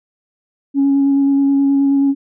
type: tone with vibrato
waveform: sine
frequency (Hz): 277.2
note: C#4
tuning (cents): 0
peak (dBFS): -9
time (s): 0.74-2.15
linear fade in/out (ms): 50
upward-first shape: square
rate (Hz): 9.4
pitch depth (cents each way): 9
effects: tanh soft clip ceiling -7 dBFS